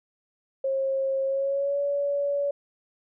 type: tone with pitch glide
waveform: sine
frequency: 538 to 568.3 Hz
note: C5 to C#5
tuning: +48 to +43 cents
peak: -23 dBFS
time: 0.64-2.51 s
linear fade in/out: 5 ms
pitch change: +95 cents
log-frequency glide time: 1.24-1.8 s
effects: none